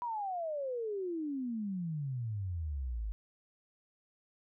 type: exponential sweep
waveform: sine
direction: down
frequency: 987.8 to 50 Hz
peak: -34 dBFS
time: 0.02-3.12 s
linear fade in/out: 0 ms
effects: none